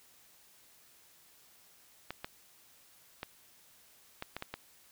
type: clicks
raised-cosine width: 0.3 ms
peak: -22 dBFS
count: 7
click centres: 2.106 / 2.245 / 3.231 / 4.224 / 4.366 / 4.424 / 4.54 s
effects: white hiss -62 dBFS RMS until 4.91 s